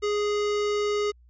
square tone, 415 Hz, G#4, 1 cent flat, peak -24 dBFS, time 0.02-1.12 s, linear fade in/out 20 ms, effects added 60 Hz sine -52 dBFS peak until 1.29 s + resampled to 16000 Hz

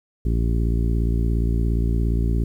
harmonic tone, 57.2 Hz, A#1, 32 cents flat, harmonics 1 / 2 / 3 / 4 / 5 / 6 / 7, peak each -19 / -25 / -29 / -31 / -33 / -35 / -36 dBFS, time 0.25-2.44 s, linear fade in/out 5 ms, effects 9-bit

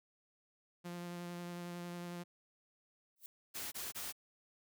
sawtooth tone with vibrato, 174.61 Hz, F3, in tune, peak -39 dBFS, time 0.84-2.24 s, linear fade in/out 20 ms, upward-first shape sine, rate 11 Hz, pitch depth 12 cents each way
violet noise with exponential growth, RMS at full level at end -46 dBFS, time 3.16-3.26 s, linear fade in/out 1 ms, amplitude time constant 20 ms
white noise bursts, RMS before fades -43 dBFS, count 3, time 3.54-4.126 s, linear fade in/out 20 ms, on 180 ms, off 23 ms
effects none

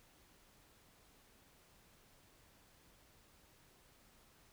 silence, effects pink hiss -67 dBFS RMS until 4.52 s

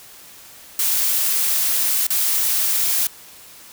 blue noise with dropouts, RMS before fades -19 dBFS, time 0.79-3.07 s, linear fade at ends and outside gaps 2 ms, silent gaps 2.068-2.103 s, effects white hiss -43 dBFS RMS until 3.72 s

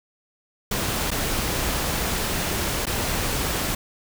pink noise with dropouts, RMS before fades -25 dBFS, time 0.71-3.75 s, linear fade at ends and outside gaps 5 ms, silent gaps 1.106-1.114 / 2.856-2.867 s, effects none

